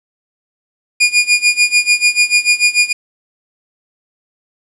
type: tone with tremolo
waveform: sawtooth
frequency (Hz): 2434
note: D#7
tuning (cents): -39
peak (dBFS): -3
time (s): 1-2.93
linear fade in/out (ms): 10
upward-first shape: sine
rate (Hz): 6.8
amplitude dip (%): 90
effects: resampled to 22050 Hz + 7-bit